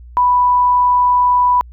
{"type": "tone", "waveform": "sine", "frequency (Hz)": 987.8, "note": "B5", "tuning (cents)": 0, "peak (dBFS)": -9, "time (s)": [0.17, 1.61], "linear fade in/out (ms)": 0, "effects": ["added 60 Hz sine -34 dBFS peak until 1.72 s"]}